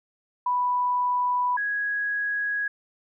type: tone pair in turn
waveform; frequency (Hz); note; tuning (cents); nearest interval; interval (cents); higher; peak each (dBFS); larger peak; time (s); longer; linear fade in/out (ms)
sine; 987.8 / 1661.3; B5 / G#6; 0 / 0; major sixth; 900; second; -21 / -24; first; 0.46-1.57 / 1.57-2.68; neither; 5
effects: none